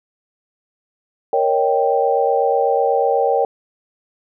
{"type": "chord", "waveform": "sine", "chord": "Eb dominant seventh", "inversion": "second", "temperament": "equal", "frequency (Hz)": [466.2, 554.4, 622.3, 784], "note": ["Bb4", "Db5", "Eb5", "G5"], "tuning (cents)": [0, 0, 0, 0], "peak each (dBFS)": [-18, -19, -24, -18], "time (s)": [1.33, 3.45], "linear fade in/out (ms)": 2, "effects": []}